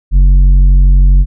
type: tone with tanh clipping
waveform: sine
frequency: 46.25 Hz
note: F#1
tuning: in tune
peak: -4 dBFS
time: 0.11-1.26 s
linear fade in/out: 50 ms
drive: 7 dB
effects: none